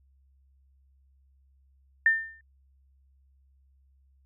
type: tone with exponential decay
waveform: sine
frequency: 1800 Hz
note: A6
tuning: 39 cents sharp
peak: -15 dBFS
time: 2.06-2.41 s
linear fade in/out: 2 ms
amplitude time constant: 74 ms
effects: added 67 Hz sine -60 dBFS peak until 4.25 s